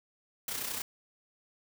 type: noise with amplitude modulation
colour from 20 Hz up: white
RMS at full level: -34 dBFS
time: 0.48-0.82 s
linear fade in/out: 2 ms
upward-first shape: sine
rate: 31.2 Hz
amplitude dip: 55%
effects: none